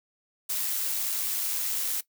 blue noise with amplitude modulation, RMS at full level -28 dBFS, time 0.49-2.01 s, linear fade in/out 10 ms, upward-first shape sine, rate 99.1 Hz, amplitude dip 30%, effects noise-tail reverb RT60 0.1 s tail -18 dB re dry

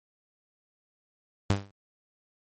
sawtooth tone with exponential decay, 99.6 Hz, G2, 28 cents sharp, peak -15 dBFS, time 1.5-1.71 s, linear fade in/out 0 ms, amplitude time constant 44 ms, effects MP3 32 kbps

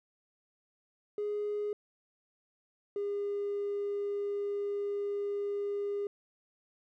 triangle tone pair in turn, 415.3 / 405.8 Hz, G#4 / G#4, 0 / -40 cents, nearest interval unison, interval 40 cents, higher first, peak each -28 dBFS, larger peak neither, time 1.18-1.73 / 2.96-6.07 s, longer second, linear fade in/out 2 ms, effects tanh soft clip ceiling -28 dBFS

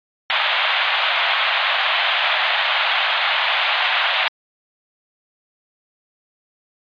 white band-pass noise, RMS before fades -19 dBFS, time 0.3-4.28 s, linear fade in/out 0 ms, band 630 to 3600 Hz, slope 48 dB/octave, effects resampled to 11025 Hz

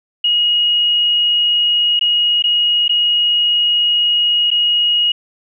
sine tone with dropouts, 2886 Hz, F#7, 44 cents flat, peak -11 dBFS, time 0.24-5.12 s, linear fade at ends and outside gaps 5 ms, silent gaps 1.994-2.01 / 2.424-2.439 / 2.881-2.893 / 4.505-4.513 s, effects none

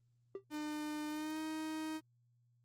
triangle tone with exponential decay, 391.8 Hz, G4, 1 cent flat, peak -35 dBFS, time 0.35-0.44 s, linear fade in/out 2 ms, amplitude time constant 19 ms
45% pulse tone with pitch glide, 301.8 to 313.7 Hz, D4 to D#4, +47 to +14 cents, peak -39 dBFS, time 0.5-2.01 s, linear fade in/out 50 ms, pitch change +67 cents, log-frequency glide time 1.08-1.39 s
effects added 120 Hz sine -70 dBFS peak until 2.64 s + Opus 24 kbps

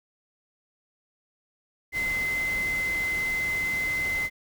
sine tone in noise, 2056 Hz, C7, 31 cents flat, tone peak -25 dBFS, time 1.92-4.3 s, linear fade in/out 50 ms, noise pink, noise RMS -38 dBFS, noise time 1.92-4.3 s, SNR +10 dB, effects none

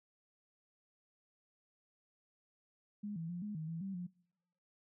sine tone with pitch steps, 206.9 / 164.2 / 175.2 / 208.7 / 157.6 / 164.8 / 194 / 177.7 Hz, G#3 / E3 / F3 / G#3 / D#3 / E3 / G3 / F3, -6 / -6 / +6 / +9 / +23 / 0 / -18 / +30 cents, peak -39 dBFS, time 3.03-4.07 s, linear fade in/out 10 ms, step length 130 ms, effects noise-tail reverb RT60 0.9 s tail -26 dB re dry

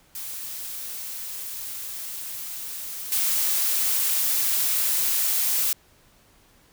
blue noise with level steps, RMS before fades -34 / -23 dBFS, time 0.15-5.73 s, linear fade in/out 2 ms, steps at 3.12 s, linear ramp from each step 2 ms, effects pink hiss -58 dBFS RMS until 6.72 s

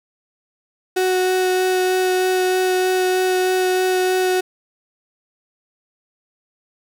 35% pulse tone with vibrato, 370 Hz, F#4, in tune, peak -14 dBFS, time 0.96-4.41 s, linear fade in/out 10 ms, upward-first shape sine, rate 3.2 Hz, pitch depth 8 cents each way, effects none

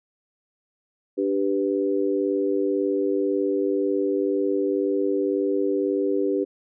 sine chord, G major, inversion second, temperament equal, 293.7 / 392 / 493.9 Hz, D4 / G4 / B4, 0 / 0 / 0 cents, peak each -25 / -23 / -27 dBFS, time 1.17-6.45 s, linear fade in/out 20 ms, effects none

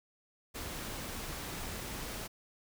pink noise, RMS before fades -41 dBFS, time 0.54-2.28 s, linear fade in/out 20 ms, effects none

